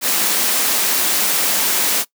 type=high-pass noise; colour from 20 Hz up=white; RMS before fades=-17 dBFS; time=0.01-2.05 s; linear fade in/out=50 ms; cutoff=180 Hz; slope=24 dB/octave; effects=noise-tail reverb RT60 0.1 s tail -20 dB re dry